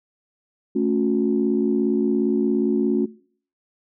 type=chord; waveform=sine; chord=F# minor; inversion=first; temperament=equal with one note detuned; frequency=220 / 277.2 / 362.2 Hz; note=A3 / C#4 / F#4; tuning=0 / 0 / -37 cents; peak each=-22 dBFS; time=0.75-3.06 s; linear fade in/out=10 ms; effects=noise-tail reverb RT60 0.5 s tail -21 dB re dry + tanh soft clip ceiling -8 dBFS